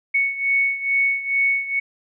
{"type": "beating tone pair", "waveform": "sine", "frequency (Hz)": [2217, 2219.3], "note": ["C#7", "C#7"], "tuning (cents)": [0, 1], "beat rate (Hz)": 2.3, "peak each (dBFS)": [-19, -23], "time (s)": [0.14, 1.8], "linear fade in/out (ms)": 10, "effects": []}